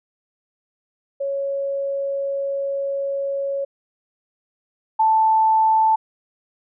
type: tone pair in turn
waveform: sine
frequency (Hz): 554 / 880.6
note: C#5 / A5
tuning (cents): -1 / +1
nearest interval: minor sixth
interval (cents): 802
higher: second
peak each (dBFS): -21 / -13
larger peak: second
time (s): 1.2-3.65 / 4.99-5.96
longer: first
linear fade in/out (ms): 10
effects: none